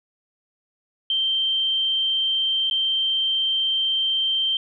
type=tone with dropouts; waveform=sine; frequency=3136 Hz; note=G7; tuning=in tune; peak=-19 dBFS; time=1.1-4.57 s; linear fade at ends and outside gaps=2 ms; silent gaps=2.699-2.71 s; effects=none